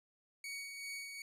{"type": "tone with tremolo", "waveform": "sawtooth", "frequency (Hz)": 2242, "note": "C#7", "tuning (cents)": 19, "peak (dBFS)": -38, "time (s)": [0.44, 1.22], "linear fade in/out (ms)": 2, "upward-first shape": "sine", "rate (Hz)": 2.6, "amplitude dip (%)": 40, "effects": ["resampled to 32000 Hz"]}